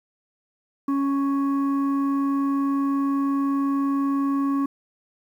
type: tone pair together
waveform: sine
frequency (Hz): 277.2 / 1108.8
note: C#4 / C#6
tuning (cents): 0 / 0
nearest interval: 2 octaves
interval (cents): 2400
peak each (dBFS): -19 / -28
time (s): 0.88-4.66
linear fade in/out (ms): 5
effects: tanh soft clip ceiling -16 dBFS + 9-bit